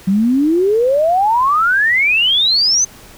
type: exponential sweep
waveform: sine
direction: up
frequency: 185 to 6300 Hz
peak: -10 dBFS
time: 0.07-2.85 s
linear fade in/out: 10 ms
effects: pink hiss -40 dBFS RMS until 3.17 s